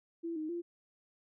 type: tone with pitch steps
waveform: sine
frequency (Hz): 334.6 / 311 / 344.3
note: E4 / D#4 / F4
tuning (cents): +26 / -1 / -25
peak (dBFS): -35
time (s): 0.23-0.62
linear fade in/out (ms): 20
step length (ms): 130
effects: none